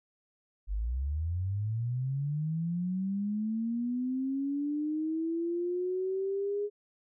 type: linear sweep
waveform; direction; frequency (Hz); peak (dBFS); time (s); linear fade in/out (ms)
sine; up; 46.25 to 415.3; -29; 0.67-6.7; 50
effects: none